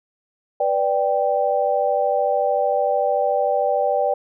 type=chord; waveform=sine; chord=G major; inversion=first; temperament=equal; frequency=493.9 / 587.3 / 784 Hz; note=B4 / D5 / G5; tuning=0 / 0 / 0 cents; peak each=-23 / -20 / -21 dBFS; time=0.6-4.14 s; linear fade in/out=5 ms; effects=none